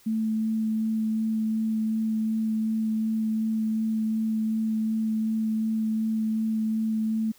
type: tone with vibrato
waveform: sine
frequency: 220 Hz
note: A3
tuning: in tune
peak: -23 dBFS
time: 0.06-7.32 s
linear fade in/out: 10 ms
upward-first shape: sine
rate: 2.7 Hz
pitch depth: 9 cents each way
effects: white hiss -57 dBFS RMS until 7.38 s